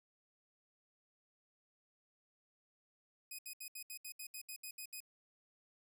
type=tone bursts; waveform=5% pulse; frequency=2503 Hz; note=D#7; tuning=10 cents sharp; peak=-36 dBFS; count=12; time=3.31-5.004 s; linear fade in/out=5 ms; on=77 ms; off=70 ms; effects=none